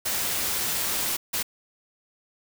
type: noise bursts at uneven times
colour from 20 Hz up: white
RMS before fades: -27 dBFS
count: 2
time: 0.05-1.17 / 1.33-1.43 s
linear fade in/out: 10 ms
effects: none